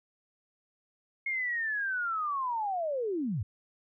sine linear sweep, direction down, 2164 to 83.9 Hz, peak -29 dBFS, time 1.26-3.43 s, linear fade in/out 5 ms, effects none

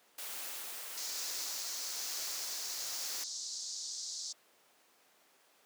white noise with tremolo, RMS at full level -42 dBFS, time 0.18-3.24 s, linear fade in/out 5 ms, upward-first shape triangle, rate 1.1 Hz, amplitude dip 25%
white band-pass noise, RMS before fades -42 dBFS, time 0.97-4.33 s, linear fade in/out 10 ms, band 4200 to 7100 Hz, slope 48 dB/octave
effects pink hiss -66 dBFS RMS until 5.65 s + high-pass 400 Hz 12 dB/octave

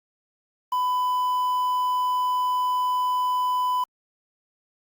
triangle tone with quantisation, 1000 Hz, B5, 21 cents sharp, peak -19 dBFS, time 0.72-3.84 s, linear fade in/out 5 ms, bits 7, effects Opus 48 kbps

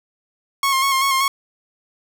sawtooth tone with vibrato, 1082 Hz, C#6, 42 cents flat, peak -12 dBFS, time 0.63-1.28 s, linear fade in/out 2 ms, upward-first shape square, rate 5.2 Hz, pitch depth 31 cents each way, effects none

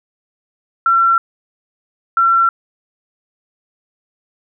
sine tone pair in turn, 1356 / 1356 Hz, E6 / E6, +49 / +49 cents, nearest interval unison, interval 0 cents, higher neither, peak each -9 dBFS, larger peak neither, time 0.86-1.18 / 2.17-2.49 s, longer neither, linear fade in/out 2 ms, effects none

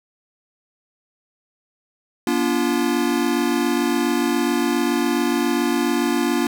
square tone cluster, 240.3 / 287.5 / 344.8 Hz, B3 / D4 / F4, -47 / -37 / -22 cents, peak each -23 dBFS, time 2.27-6.47 s, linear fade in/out 2 ms, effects none

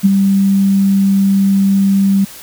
sine tone with ADSR envelope, 196 Hz, G3, in tune, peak -3 dBFS, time 0.03-2.25 s, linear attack 25 ms, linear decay 22 ms, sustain -5 dB, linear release 11 ms, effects white hiss -34 dBFS RMS until 2.42 s

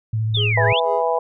sine tone with vibrato, 110 Hz, A2, in tune, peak -18 dBFS, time 0.13-0.73 s, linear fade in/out 5 ms, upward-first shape square, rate 14 Hz, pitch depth 21 cents each way
sine exponential two-way sweep, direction down then up, 3729 to 1584 to 3729 Hz, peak -19 dBFS, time 0.34-0.8 s, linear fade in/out 10 ms, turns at 0.65 s
triangle tone with tremolo, 415.3 Hz, G#4, in tune, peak -23 dBFS, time 0.37-1.02 s, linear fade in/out 0 ms, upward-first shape sine, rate 4 Hz, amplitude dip 100%
harmonic tone, 164.81 Hz, E3, in tune, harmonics 3 / 4 / 5 / 6, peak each -21 / -22 / -23 / -24 dBFS, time 0.57-1.19 s, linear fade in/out 5 ms
effects none

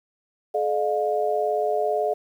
sine tone cluster, 427.4 / 608 / 706 Hz, G#4 / D#5 / F5, +50 / -40 / +19 cents, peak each -25 dBFS, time 0.54-2.14 s, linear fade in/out 10 ms, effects 9-bit

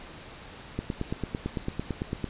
click train, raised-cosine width 3 ms, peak -16 dBFS, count 14, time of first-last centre 0.79-2.243 s, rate 8.95 Hz, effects pink hiss -45 dBFS RMS until 2.29 s + resampled to 8000 Hz

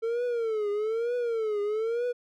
triangle tone with vibrato, 447.9 Hz, A4, 31 cents sharp, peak -24 dBFS, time 0.02-2.13 s, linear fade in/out 20 ms, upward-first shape triangle, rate 1.1 Hz, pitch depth 170 cents each way, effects none

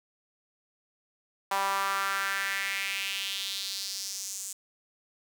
sawtooth tone with high-pass filter sweep, 196 Hz, G3, in tune, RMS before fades -32 dBFS, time 1.51-4.53 s, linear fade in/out 5 ms, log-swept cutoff 890 to 7500 Hz, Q 3.1, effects 8-bit

